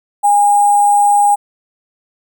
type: tone with sample-and-hold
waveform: sine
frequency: 818 Hz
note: G#5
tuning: 26 cents flat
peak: -7 dBFS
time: 0.23-1.36 s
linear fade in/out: 20 ms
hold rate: 8820 Hz
effects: none